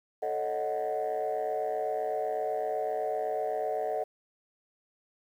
sine chord, D# half-diminished seventh, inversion second, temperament equal, 440 / 554.4 / 622.3 / 740 Hz, A4 / C#5 / D#5 / F#5, 0 / 0 / 0 / 0 cents, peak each -33 / -36 / -32 / -32 dBFS, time 0.22-4.04 s, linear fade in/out 10 ms, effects tanh soft clip ceiling -23 dBFS + 10-bit

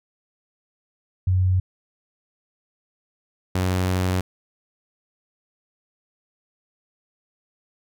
sine / sawtooth tone pair in turn, 92.5 / 92.1 Hz, F#2 / F#2, 0 / -7 cents, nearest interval unison, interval 7 cents, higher first, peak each -16 dBFS, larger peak neither, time 1.27-1.6 / 3.55-4.21 s, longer second, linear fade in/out 5 ms, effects none

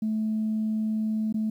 sine tone with dropouts, 217.6 Hz, A3, 19 cents flat, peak -23 dBFS, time 0.02-1.5 s, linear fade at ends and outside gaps 5 ms, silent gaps 1.326-1.342 s, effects tanh soft clip ceiling -20 dBFS + 10-bit

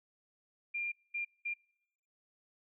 sine tone bursts at uneven times, 2395 Hz, D7, 33 cents sharp, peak -34 dBFS, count 3, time 0.74-0.92 / 1.14-1.25 / 1.45-1.54 s, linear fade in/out 10 ms, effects noise-tail reverb RT60 0.8 s tail -25 dB re dry

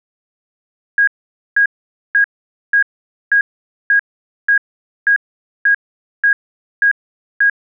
sine tone bursts, 1639 Hz, G#6, 23 cents flat, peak -8 dBFS, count 12, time 0.98-7.498 s, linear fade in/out 2 ms, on 94 ms, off 490 ms, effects none

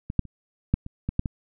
clicks, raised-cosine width 5 ms, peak -18 / -7 / -30 / -7 / -23 / -14 / -9 / -15 dBFS, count 8, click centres 0.101 / 0.193 / 0.253 / 0.74 / 0.864 / 1.09 / 1.194 / 1.258 s, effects none

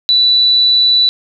sine tone, 3963 Hz, B7, 5 cents sharp, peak -7 dBFS, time 0.09-1.09 s, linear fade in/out 0 ms, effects none

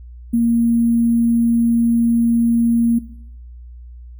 sine tone with sample-and-hold, 233.1 Hz, A#3, in tune, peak -12 dBFS, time 0.33-2.99 s, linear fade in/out 10 ms, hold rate 11025 Hz, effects noise-tail reverb RT60 0.7 s tail -17 dB re dry + added 60 Hz sine -34 dBFS peak until 4.19 s

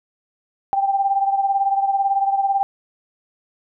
sine beating tone pair, 786 / 804 Hz, G5 / G5, +4 / +44 cents, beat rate 18 Hz, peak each -17 / -23 dBFS, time 0.73-2.63 s, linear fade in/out 0 ms, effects none

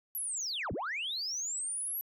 sine linear two-way sweep, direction down then up, 11890 to 43.65 to 11890 Hz, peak -32 dBFS, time 0.15-2.01 s, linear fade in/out 0 ms, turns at 0.72 s, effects tanh soft clip ceiling -30 dBFS

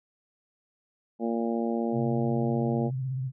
harmonic tone, 115.9 Hz, A#2, 10 cents flat, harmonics 2 / 3 / 4 / 5 / 6 / 7, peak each -28 / -32 / -34 / -36 / -38 / -39 dBFS, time 1.19-2.91 s, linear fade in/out 50 ms
sine tone with vibrato, 130.81 Hz, C3, in tune, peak -28 dBFS, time 1.92-3.32 s, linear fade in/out 50 ms, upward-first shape sine, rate 16 Hz, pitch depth 59 cents each way
effects none

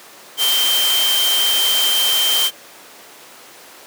sine tone in noise, 3134 Hz, G7, 1 cent flat, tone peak -15 dBFS, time 0.37-2.51 s, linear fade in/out 50 ms, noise white, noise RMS -20 dBFS, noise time 0.37-2.51 s, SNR +2 dB, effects pink hiss -40 dBFS RMS until 3.86 s + high-pass 400 Hz 12 dB/octave

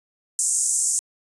pink band-pass noise, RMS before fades -22 dBFS, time 0.39-0.99 s, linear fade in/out 0 ms, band 6800 to 9300 Hz, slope 48 dB/octave, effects resampled to 24000 Hz

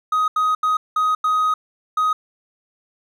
triangle tone bursts at uneven times, 1255 Hz, D#6, 15 cents sharp, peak -13 dBFS, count 6, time 0.12-0.28 / 0.36-0.55 / 0.63-0.77 / 0.96-1.15 / 1.24-1.54 / 1.97-2.13 s, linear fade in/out 5 ms, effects tanh soft clip ceiling -9 dBFS

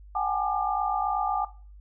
sine tone cluster, 743 / 806 / 854 / 1196 Hz, F#5 / G5 / G#5 / D6, +7 / +48 / +48 / +31 cents, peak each -30 dBFS, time 0.15-1.45 s, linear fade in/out 5 ms, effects noise-tail reverb RT60 0.4 s tail -18 dB re dry + added 50 Hz sine -45 dBFS peak until 1.8 s

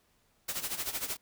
white noise with tremolo, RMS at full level -33 dBFS, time 0.48-1.17 s, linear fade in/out 10 ms, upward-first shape sine, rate 13 Hz, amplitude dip 75%, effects pink hiss -70 dBFS RMS until 1.21 s

